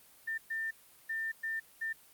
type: tone bursts at uneven times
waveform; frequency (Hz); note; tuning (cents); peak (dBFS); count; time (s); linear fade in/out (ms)
sine; 1800; A6; +39; -33; 5; 0.27-0.38 / 0.5-0.71 / 1.09-1.32 / 1.43-1.6 / 1.81-1.93; 10
effects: white hiss -60 dBFS RMS until 2.13 s + Opus 32 kbps